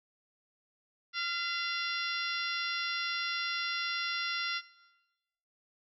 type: harmonic tone with a mistuned harmonic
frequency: 692 Hz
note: F5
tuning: 16 cents flat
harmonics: 2 / 3 / 4 / 5 / 6 / 7 / 8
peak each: -36 / -38 / -39 / -40 / -41 / -41 / -42 dBFS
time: 1.13-4.62 s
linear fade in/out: 50 ms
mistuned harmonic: 3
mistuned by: -35 cents
effects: noise-tail reverb RT60 1.0 s tail -18 dB re dry